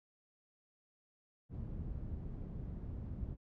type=low-pass noise; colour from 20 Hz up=white; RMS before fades=-43 dBFS; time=1.49-3.37 s; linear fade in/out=50 ms; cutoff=120 Hz; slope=12 dB/octave; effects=none